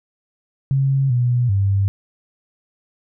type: tone with pitch steps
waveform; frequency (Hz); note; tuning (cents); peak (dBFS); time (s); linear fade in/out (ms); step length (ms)
sine; 136 / 122.6 / 98.5; C#3 / B2 / G2; -33 / -12 / +9; -14; 0.71-1.88; 0; 390
effects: none